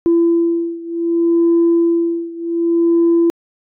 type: beating tone pair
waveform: sine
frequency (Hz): 337.1 / 337.76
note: E4 / E4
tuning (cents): +39 / +42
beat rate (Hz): 0.66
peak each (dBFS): -13 / -15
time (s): 0.06-3.3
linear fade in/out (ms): 0
effects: tanh soft clip ceiling -6 dBFS